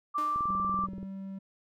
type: tone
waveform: sine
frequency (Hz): 1174.7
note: D6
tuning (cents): 0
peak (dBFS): -27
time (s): 0.14-0.87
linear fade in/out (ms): 20
type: tone with exponential decay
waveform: sawtooth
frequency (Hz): 304.1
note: D#4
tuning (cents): -40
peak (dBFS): -35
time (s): 0.18-0.74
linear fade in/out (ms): 2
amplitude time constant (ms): 120
type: click train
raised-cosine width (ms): 3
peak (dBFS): -30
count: 15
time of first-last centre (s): 0.36-1.03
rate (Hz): 20.9
type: tone with pitch glide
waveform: triangle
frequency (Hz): 190.8 to 193.46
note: G3 to G3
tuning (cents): -47 to -23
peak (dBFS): -35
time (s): 0.48-1.39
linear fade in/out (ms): 10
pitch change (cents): +24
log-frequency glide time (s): 0.96-1.05
effects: none